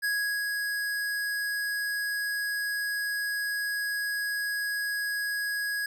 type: tone with ADSR envelope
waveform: square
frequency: 1661.2 Hz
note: G#6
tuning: in tune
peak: -26 dBFS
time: 0.02-5.86 s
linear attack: 25 ms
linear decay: 390 ms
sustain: -3 dB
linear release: 3 ms
effects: none